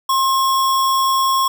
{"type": "tone with sample-and-hold", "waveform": "sine", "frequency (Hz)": 1066, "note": "C6", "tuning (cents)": 32, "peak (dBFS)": -13, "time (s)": [0.09, 1.48], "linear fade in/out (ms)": 5, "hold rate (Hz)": 4410, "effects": []}